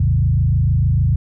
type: tone with frequency modulation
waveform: sine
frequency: 103.83 Hz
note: G#2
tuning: in tune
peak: -12 dBFS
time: 0-1.16 s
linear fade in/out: 5 ms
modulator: 26.6 Hz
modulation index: 1.6
effects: none